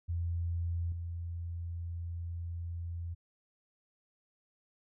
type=tone with level steps; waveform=sine; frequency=85.2 Hz; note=F2; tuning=42 cents flat; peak=-31 / -36 dBFS; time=0.08-3.15 s; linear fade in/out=20 ms; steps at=0.92 s; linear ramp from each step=2 ms; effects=none